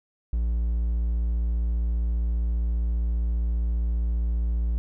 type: tone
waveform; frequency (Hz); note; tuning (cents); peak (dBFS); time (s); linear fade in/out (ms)
triangle; 57.5; A#1; -23; -20; 0.33-4.78; 0
effects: none